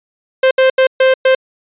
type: tone bursts at uneven times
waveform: 45% pulse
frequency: 523.3 Hz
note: C5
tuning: in tune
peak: -7 dBFS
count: 5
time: 0.43-0.51 / 0.58-0.7 / 0.78-0.87 / 1-1.14 / 1.25-1.35 s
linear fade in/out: 5 ms
effects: resampled to 8000 Hz